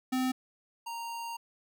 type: tone pair in turn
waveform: square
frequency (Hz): 257.3 / 928.6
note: C4 / A#5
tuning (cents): -29 / -7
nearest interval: octave + minor seventh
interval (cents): 2222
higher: second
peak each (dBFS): -28 / -37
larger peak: first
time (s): 0.12-0.32 / 0.86-1.37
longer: second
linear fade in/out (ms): 10
effects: none